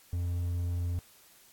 triangle tone, 87.31 Hz, F2, in tune, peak -27 dBFS, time 0.13-0.99 s, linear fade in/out 0 ms, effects white hiss -59 dBFS RMS until 1.52 s + AAC 64 kbps

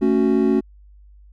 triangle chord, F# minor, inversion first, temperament just, 222 / 277.5 / 370 Hz, A3 / C#4 / F#4, +16 / +2 / 0 cents, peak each -17 dBFS, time 0.01-0.61 s, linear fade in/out 20 ms, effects added 50 Hz sine -44 dBFS peak until 1.32 s

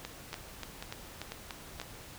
two click trains, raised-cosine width 0.2 ms, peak -21 / -22 dBFS, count 7 / 4, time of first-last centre 0.05-1.799 / 0.33-1.815 s, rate 3.43 / 2.02 Hz, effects pink hiss -49 dBFS RMS until 2.18 s

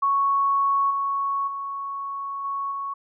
sine tone with level steps, 1108.7 Hz, C#6, in tune, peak -18 / -22 / -28 / -25 / -27 dBFS, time 0.02-2.94 s, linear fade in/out 10 ms, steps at 0.9 / 1.47 / 2.44 / 2.71 s, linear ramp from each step 10 ms, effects none

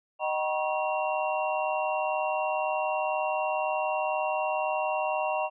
sine tone cluster, 619 / 763 / 956 / 1098 / 2750 Hz, D#5 / G5 / A#5 / C#6 / F7, -9 / -47 / +43 / -17 / -27 cents, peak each -30 / -31 / -32 / -37 / -36 dBFS, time 0.19-5.5 s, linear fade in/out 50 ms, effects none

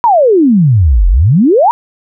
sine exponential two-way sweep, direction down then up, 987.8 to 40.95 to 987.8 Hz, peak -4 dBFS, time 0.04-1.71 s, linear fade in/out 0 ms, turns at 1.08 s, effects none

